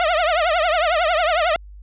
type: tone with vibrato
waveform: sawtooth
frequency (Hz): 664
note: E5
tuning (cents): +12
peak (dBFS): -12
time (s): 0-1.56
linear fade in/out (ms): 0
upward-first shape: triangle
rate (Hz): 11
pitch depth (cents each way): 200
effects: added 50 Hz sine -37 dBFS peak until 1.82 s + resampled to 8000 Hz